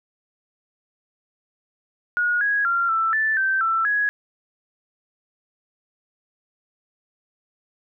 sine tone with pitch steps, 1445 / 1657 / 1382 / 1329 / 1758 / 1555 / 1334 / 1670 Hz, F#6 / G#6 / F6 / E6 / A6 / G6 / E6 / G#6, -41 / -4 / -19 / +14 / -2 / -14 / +20 / +9 cents, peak -18 dBFS, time 2.17-4.09 s, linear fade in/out 0 ms, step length 240 ms, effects none

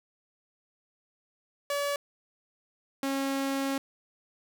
sawtooth tone pair in turn, 571 / 272.8 Hz, D5 / C#4, -49 / -28 cents, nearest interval octave + minor second, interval 1279 cents, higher first, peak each -24 dBFS, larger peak neither, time 1.7-1.96 / 3.03-3.78 s, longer second, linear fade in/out 2 ms, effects none

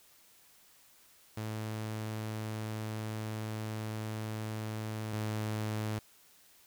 sawtooth tone pair in turn, 108.8 / 107.8 Hz, A2 / A2, -19 / -35 cents, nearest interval unison, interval 16 cents, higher first, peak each -32 / -29 dBFS, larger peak second, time 1.37-5.13 / 5.13-5.99 s, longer first, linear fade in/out 5 ms, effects white hiss -62 dBFS RMS until 6.66 s

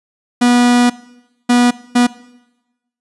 45% pulse tone bursts at uneven times, 243.5 Hz, B3, 24 cents flat, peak -8 dBFS, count 3, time 0.41-0.9 / 1.49-1.71 / 1.95-2.07 s, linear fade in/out 10 ms, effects noise-tail reverb RT60 1.0 s tail -20 dB re dry + resampled to 24000 Hz

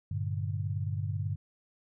sine chord, G minor, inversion none, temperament equal with one note detuned, 98.34 / 116.54 / 146.83 Hz, G2 / Bb2 / D3, +6 / 0 / 0 cents, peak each -32 / -37 / -36 dBFS, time 0.11-1.36 s, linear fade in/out 5 ms, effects none

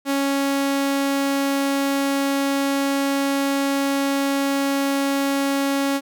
sawtooth tone, 276.9 Hz, C#4, 2 cents flat, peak -15 dBFS, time 0.05-6.01 s, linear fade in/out 50 ms, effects none

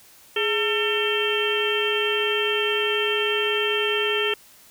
harmonic tone with a mistuned harmonic, 449.2 Hz, A4, 36 cents sharp, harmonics 1 / 2 / 3 / 4 / 5 / 6 / 7, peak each -24 / -36 / -31 / -30 / -34 / -27 / -26 dBFS, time 0.36-4.34 s, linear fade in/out 5 ms, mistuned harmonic 1, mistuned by -120 cents, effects white hiss -51 dBFS RMS until 4.7 s

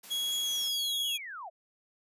white high-pass noise, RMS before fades -48 dBFS, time 0.03-0.69 s, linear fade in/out 10 ms, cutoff 170 Hz, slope 96 dB/octave
40% pulse tone, 3322 Hz, G#7, in tune, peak -29 dBFS, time 0.1-1.18 s, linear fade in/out 20 ms
sine linear sweep, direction down, 7250 to 597 Hz, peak -39 dBFS, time 0.31-1.5 s, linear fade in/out 20 ms
effects resampled to 32000 Hz

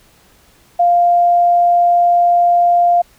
sine tone, 698.5 Hz, F5, in tune, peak -8 dBFS, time 0.79-3.02 s, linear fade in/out 10 ms, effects pink hiss -50 dBFS RMS until 3.18 s

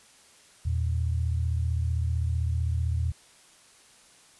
sine tone pair together, 81.3 / 116.92 Hz, E2 / A#2, -23 / +6 cents, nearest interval tritone, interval 629 cents, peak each -25 / -30 dBFS, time 0.65-3.12 s, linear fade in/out 10 ms, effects white hiss -56 dBFS RMS until 4.39 s + resampled to 24000 Hz

